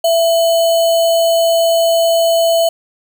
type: tone with sample-and-hold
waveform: sine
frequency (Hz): 666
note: E5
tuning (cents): +18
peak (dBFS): -9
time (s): 0.04-2.69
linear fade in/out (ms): 5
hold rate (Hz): 3675
effects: none